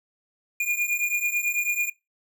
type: beating tone pair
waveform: square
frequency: 2420 / 2429.1 Hz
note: D#7 / D#7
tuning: -49 / -42 cents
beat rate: 9.1 Hz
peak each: -28 / -26 dBFS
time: 0.6-1.9 s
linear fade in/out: 5 ms
effects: noise-tail reverb RT60 0.2 s tail -20 dB re dry